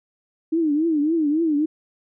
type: tone with vibrato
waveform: sine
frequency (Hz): 311.1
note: D#4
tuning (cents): 0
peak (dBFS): -17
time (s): 0.52-1.66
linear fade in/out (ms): 10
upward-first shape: triangle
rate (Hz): 3.6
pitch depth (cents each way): 160
effects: none